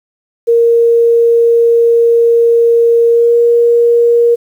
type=tone with pitch glide; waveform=sine; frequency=466.2 to 471.3 Hz; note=A#4 to A#4; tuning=0 to +19 cents; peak=-5 dBFS; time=0.47-4.36 s; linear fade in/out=20 ms; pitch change=+19 cents; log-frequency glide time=3.09-3.36 s; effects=7-bit